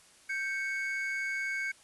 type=tone pair together; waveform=triangle; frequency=1568 / 2216 Hz; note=G6 / C#7; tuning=0 / -1 cents; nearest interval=tritone; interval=599 cents; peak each=-33 / -32 dBFS; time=0.29-1.72 s; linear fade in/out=10 ms; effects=white hiss -59 dBFS RMS until 1.83 s + resampled to 24000 Hz